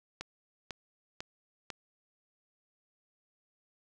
click train, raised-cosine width 0.2 ms, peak -21 dBFS, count 4, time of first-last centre 0.21-1.703 s, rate 2.01 Hz, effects none

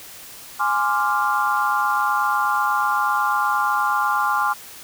sine chord, D half-diminished seventh, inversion second, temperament equal, 830.6 / 1046.5 / 1174.7 / 1396.9 Hz, Ab5 / C6 / D6 / F6, 0 / 0 / 0 / 0 cents, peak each -23 dBFS, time 0.59-4.54 s, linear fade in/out 20 ms, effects white hiss -40 dBFS RMS until 4.83 s

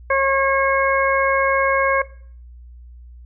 harmonic tone, 543 Hz, C#5, 36 cents flat, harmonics 1 / 2 / 3 / 4, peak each -17 / -20 / -22 / -23 dBFS, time 0.1-2.02 s, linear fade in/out 5 ms, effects noise-tail reverb RT60 0.5 s tail -18 dB re dry + added 60 Hz sine -38 dBFS peak until 3.25 s

